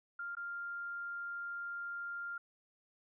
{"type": "tone with dropouts", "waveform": "sine", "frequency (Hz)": 1396.9, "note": "F6", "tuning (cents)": 0, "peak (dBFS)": -39, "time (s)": [0.19, 2.38], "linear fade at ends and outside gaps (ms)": 5, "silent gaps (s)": [0.352, 0.368], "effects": []}